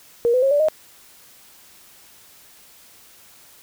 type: tone with pitch steps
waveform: sine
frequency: 471.7 / 505.6 / 541.8 / 580.7 / 622.4 Hz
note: A#4 / B4 / C#5 / D5 / D#5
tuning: +20 / +41 / -40 / -20 / 0 cents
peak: -14 dBFS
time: 0.25-0.685 s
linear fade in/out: 0 ms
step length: 87 ms
effects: white hiss -49 dBFS RMS until 3.62 s